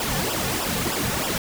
pink noise with flanger, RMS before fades -25 dBFS, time 0-1.38 s, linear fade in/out 2 ms, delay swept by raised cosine 0.46 to 3.16 ms, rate 3.2 Hz, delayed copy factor -0.85, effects none

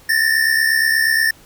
square tone pair together, 1760 / 1828.4 Hz, A6 / A#6, 0 / -34 cents, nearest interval minor second, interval 66 cents, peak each -17 dBFS, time 0.09-1.31 s, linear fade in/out 5 ms, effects pink hiss -47 dBFS RMS until 1.45 s

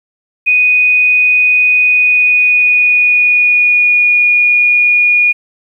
sine tone with pitch glide, 2486 to 2443 Hz, D#7 to D#7, -2 to -32 cents, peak -6 dBFS, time 0.46-5.33 s, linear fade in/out 20 ms, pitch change -30 cents, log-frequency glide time 1.81-4.31 s, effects 8-bit

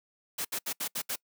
white noise bursts at uneven times, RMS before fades -33 dBFS, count 6, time 0.38-0.45 / 0.52-0.59 / 0.66-0.73 / 0.8-0.88 / 0.95-1.02 / 1.09-1.16 s, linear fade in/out 10 ms, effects noise-tail reverb RT60 0.1 s tail -25 dB re dry + high-pass 150 Hz 12 dB/octave

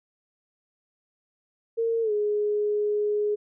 sine tone with pitch glide, 457.8 to 417.4 Hz, A#4 to G#4, -31 to +9 cents, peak -22 dBFS, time 1.77-3.36 s, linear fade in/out 20 ms, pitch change -160 cents, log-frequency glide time 2.02-2.12 s, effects none

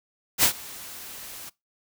white noise with ADSR envelope, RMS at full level -17 dBFS, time 0.38-1.5 s, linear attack 55 ms, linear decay 89 ms, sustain -23 dB, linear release 16 ms, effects noise-tail reverb RT60 0.2 s tail -22 dB re dry

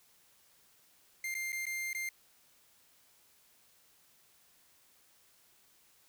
45% pulse tone with dropouts, 2100 Hz, C7, 6 cents sharp, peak -35 dBFS, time 1.24-2.09 s, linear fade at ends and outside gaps 2 ms, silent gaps 1.342-1.35 / 1.521-1.528 / 1.655-1.666 / 1.931-1.948 s, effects white hiss -66 dBFS RMS until 6.08 s

